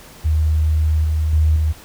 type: tone with level steps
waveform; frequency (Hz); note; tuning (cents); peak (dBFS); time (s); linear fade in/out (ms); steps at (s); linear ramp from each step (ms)
sine; 77.78; D#2; 0; -13 / -15 / -11 / -14; 0.24-1.73; 20; 1.04 / 1.33 / 1.56; 2
effects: pink hiss -42 dBFS RMS until 1.84 s